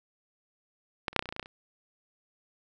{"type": "clicks", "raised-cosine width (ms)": 0.3, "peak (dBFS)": [-12, -30, -7, -6, -23, -24, -19, -22, -24, -14, -26, -30], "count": 12, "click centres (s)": [1.082, 1.13, 1.163, 1.193, 1.225, 1.257, 1.29, 1.325, 1.364, 1.396, 1.428, 1.459], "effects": []}